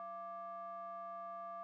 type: ring-modulated tone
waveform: triangle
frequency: 246.9 Hz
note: B3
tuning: in tune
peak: -39 dBFS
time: 0-1.63 s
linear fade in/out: 0 ms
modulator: 929 Hz
effects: none